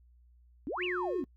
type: exponential two-way sweep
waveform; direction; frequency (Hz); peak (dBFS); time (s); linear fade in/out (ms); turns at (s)
sine; up then down; 243.9 to 2993 to 243.9; -33; 0.67-1.24; 0; 0.84
type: tone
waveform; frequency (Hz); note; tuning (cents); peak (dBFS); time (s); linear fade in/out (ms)
triangle; 360.8; F#4; -44; -31; 0.77-1.25; 50
effects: noise-tail reverb RT60 0.1 s tail -26 dB re dry + added 60 Hz sine -58 dBFS peak until 1.36 s